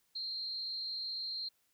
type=tone with amplitude modulation; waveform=sine; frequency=4186 Hz; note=C8; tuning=in tune; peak=-34 dBFS; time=0.15-1.49 s; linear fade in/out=10 ms; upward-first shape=sine; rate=246 Hz; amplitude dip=60%; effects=white hiss -75 dBFS RMS until 1.73 s